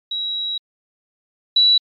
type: tone pair in turn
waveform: sine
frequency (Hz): 3870 / 3931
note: B7 / B7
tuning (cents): -36 / -9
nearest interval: unison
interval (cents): 27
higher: second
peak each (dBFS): -21 / -10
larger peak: second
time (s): 0.11-0.58 / 1.56-1.78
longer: first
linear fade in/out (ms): 5
effects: MP3 64 kbps